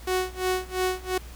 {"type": "tone with tremolo", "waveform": "sawtooth", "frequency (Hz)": 370, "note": "F#4", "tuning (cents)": 0, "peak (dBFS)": -18, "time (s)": [0.07, 1.18], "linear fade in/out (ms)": 5, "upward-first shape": "sine", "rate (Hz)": 2.9, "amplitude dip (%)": 95, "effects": ["added 60 Hz sine -40 dBFS peak until 1.35 s", "pink hiss -48 dBFS RMS until 1.35 s"]}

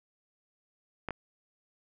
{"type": "clicks", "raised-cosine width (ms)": 0.5, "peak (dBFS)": -19, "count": 2, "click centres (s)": [1.087, 1.107], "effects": []}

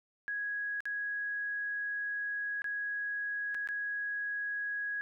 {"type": "tone with dropouts", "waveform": "sine", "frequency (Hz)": 1661.2, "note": "G#6", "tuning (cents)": 0, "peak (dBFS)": -33, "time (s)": [0.28, 5.01], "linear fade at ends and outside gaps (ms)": 0, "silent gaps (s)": [[0.805, 0.855], [2.619, 2.643], [3.545, 3.549], [3.674, 3.688]], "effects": []}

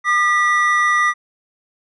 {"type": "tone pair together", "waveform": "triangle", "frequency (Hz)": [1211.8, 1951], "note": ["D#6", "B6"], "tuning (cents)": [-46, -22], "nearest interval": "minor sixth", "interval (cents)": 824, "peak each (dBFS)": -14, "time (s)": [0.04, 1.14], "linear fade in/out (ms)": 50, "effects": ["resampled to 24000 Hz"]}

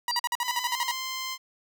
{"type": "tone bursts", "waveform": "sawtooth", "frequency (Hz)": 964, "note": "B5", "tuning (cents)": -42, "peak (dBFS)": -21, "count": 11, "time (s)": [0.08, 0.913], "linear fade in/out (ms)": 2, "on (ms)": 33, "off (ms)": 47}
{"type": "tone", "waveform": "sine", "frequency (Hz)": 4699, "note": "D8", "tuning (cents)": 0, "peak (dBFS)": -27, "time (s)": [0.1, 0.2], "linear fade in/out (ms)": 20}
{"type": "tone with pitch glide", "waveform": "10% pulse", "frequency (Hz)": [1001, 1043.5], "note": ["B5", "C6"], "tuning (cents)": [23, -5], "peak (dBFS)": -23, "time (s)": [0.41, 1.38], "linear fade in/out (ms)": 50, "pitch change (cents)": 72, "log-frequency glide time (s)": [0.67, 0.78]}
{"effects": []}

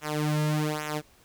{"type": "tone with flanger", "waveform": "sawtooth", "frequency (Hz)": 151.7, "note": "D#3", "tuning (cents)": -44, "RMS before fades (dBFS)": -28, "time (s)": [0.01, 1.02], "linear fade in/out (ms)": 50, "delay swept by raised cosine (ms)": [0.21, 2.71], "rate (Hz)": 1.2, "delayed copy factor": -0.95, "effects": ["pink hiss -59 dBFS RMS until 1.24 s"]}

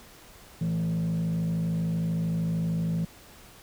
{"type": "tone with frequency modulation", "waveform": "sine", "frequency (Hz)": 166.5, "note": "E3", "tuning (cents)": 18, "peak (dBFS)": -22, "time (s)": [0.61, 3.05], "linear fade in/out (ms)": 5, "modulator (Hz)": 53.1, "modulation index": 0.59, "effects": ["tanh soft clip ceiling -24 dBFS", "pink hiss -51 dBFS RMS until 3.62 s"]}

